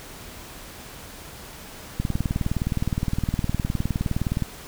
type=click train; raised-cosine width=5 ms; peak=-11 dBFS; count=48; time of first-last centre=2-4.423 s; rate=19.4 Hz; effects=pink hiss -41 dBFS RMS until 4.67 s